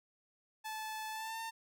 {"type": "tone with pitch glide", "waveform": "sawtooth", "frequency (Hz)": [870, 903.3], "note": ["A5", "A5"], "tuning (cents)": [-20, 45], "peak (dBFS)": -36, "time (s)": [0.64, 1.51], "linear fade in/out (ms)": 20, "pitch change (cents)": 65, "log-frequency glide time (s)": [1.11, 1.4], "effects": []}